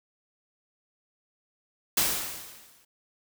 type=noise with exponential decay; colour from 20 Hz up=white; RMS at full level=-22 dBFS; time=1.97-2.85 s; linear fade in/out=5 ms; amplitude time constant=190 ms; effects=none